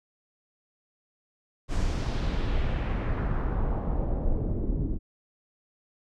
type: noise with low-pass filter sweep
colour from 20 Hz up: brown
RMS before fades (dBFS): -27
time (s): 1.68-4.99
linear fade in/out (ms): 50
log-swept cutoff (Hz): 7900 to 280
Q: 1.4
effects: none